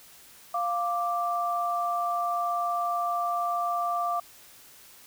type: tone pair together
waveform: sine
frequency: 698.5 / 1174.7 Hz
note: F5 / D6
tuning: 0 / 0 cents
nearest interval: major sixth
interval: 900 cents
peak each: -28 dBFS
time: 0.54-4.2 s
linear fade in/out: 5 ms
effects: white hiss -52 dBFS RMS until 5.06 s